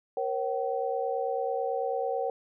sine tone cluster, 471.9 / 541 / 764 Hz, A#4 / C#5 / G5, +21 / -42 / -45 cents, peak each -31 / -32 / -32 dBFS, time 0.17-2.3 s, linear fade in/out 2 ms, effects none

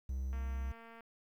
triangle tone, 65.5 Hz, C2, 2 cents sharp, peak -33 dBFS, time 0.09-0.72 s, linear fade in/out 5 ms
click train, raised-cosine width 0.5 ms, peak -40 dBFS, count 156, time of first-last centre 0.33-1.007 s, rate 229 Hz
effects 11-bit

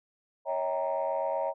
sine chord, C# diminished seventh, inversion none, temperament equal with one note detuned, 554.4 / 642.7 / 784 / 932.3 Hz, C#5 / E5 / G5 / Bb5, 0 / -44 / 0 / 0 cents, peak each -31 / -31 / -36 / -33 dBFS, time 0.45-1.54 s, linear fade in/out 50 ms, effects tanh soft clip ceiling -20 dBFS

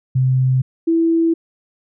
sine tone pair in turn, 129.7 / 330.2 Hz, C3 / E4, -15 / +3 cents, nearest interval octave + major third, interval 1618 cents, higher second, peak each -12 dBFS, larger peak neither, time 0.15-0.62 / 0.87-1.34 s, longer neither, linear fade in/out 10 ms, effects none

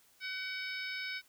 harmonic tone with a mistuned harmonic, 754 Hz, F#5, 32 cents sharp, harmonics 2 / 3 / 4 / 5 / 6 / 7, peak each -42 / -40 / -50 / -46 / -51 / -46 dBFS, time 0.2-1.22 s, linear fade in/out 50 ms, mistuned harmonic 7, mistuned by -17 cents, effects white hiss -66 dBFS RMS until 1.28 s

